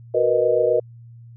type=chord; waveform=sine; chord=B major seventh; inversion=second; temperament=equal; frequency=370 / 466.2 / 493.9 / 622.3 Hz; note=F#4 / A#4 / B4 / D#5; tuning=0 / 0 / 0 / 0 cents; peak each=-25 / -20 / -20 / -20 dBFS; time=0.14-0.8 s; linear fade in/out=10 ms; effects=added 117 Hz sine -40 dBFS peak until 1.36 s